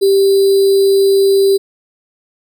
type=tone with sample-and-hold; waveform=sine; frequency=392 Hz; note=G4; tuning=in tune; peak=-7 dBFS; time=0.01-1.58 s; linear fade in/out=20 ms; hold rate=4410 Hz; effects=none